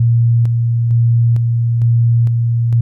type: tone with tremolo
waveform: sine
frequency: 117.2 Hz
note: A#2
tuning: 10 cents sharp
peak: -8 dBFS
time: 0-2.81 s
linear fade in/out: 5 ms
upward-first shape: square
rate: 1.1 Hz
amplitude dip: 30%
effects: none